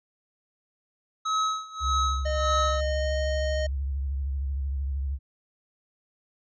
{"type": "tone with tremolo", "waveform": "square", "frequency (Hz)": 1283, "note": "E6", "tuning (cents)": -47, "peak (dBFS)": -23, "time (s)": [1.25, 2.81], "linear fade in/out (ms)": 10, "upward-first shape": "sine", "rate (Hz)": 1.7, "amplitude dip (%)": 90}
{"type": "tone with vibrato", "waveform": "sine", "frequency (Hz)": 68.6, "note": "C#2", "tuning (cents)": -17, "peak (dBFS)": -26, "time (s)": [1.8, 5.19], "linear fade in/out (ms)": 50, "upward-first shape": "sine", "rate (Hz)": 13, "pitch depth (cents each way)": 77}
{"type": "tone with pitch glide", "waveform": "square", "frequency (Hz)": [613, 618.3], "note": ["D#5", "D#5"], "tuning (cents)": [-26, -11], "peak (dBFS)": -28, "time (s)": [2.25, 3.67], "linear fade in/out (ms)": 10, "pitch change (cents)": 15, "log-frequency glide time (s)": [2.84, 3.16]}
{"effects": ["resampled to 16000 Hz"]}